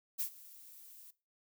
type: noise with ADSR envelope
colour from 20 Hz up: violet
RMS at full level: -34 dBFS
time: 0.18-1.11 s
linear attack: 26 ms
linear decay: 88 ms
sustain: -21 dB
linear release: 8 ms
effects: noise-tail reverb RT60 0.3 s tail -19 dB re dry